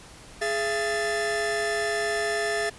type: tone cluster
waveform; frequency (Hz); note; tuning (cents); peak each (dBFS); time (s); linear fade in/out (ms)
45% pulse; 417.1 / 677 / 1763; G#4 / E5 / A6; +7 / +46 / +3; -29; 0.41-2.7; 10
effects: pink hiss -47 dBFS RMS until 2.78 s + resampled to 24000 Hz